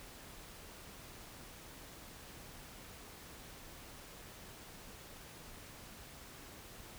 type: silence
effects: pink hiss -53 dBFS RMS until 6.98 s